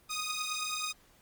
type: beating tone pair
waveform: 10% pulse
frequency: 1240 / 1249.3 Hz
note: D#6 / D#6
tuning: -6 / +7 cents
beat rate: 9.3 Hz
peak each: -28 dBFS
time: 0.09-0.93 s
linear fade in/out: 20 ms
effects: pink hiss -63 dBFS RMS until 1.21 s + Opus 32 kbps